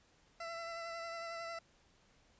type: tone with vibrato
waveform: 20% pulse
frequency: 670 Hz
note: E5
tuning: 28 cents sharp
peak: -37 dBFS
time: 0.4-1.59 s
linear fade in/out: 5 ms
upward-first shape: sine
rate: 11 Hz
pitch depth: 19 cents each way
effects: pink hiss -69 dBFS RMS until 2.39 s + resampled to 16000 Hz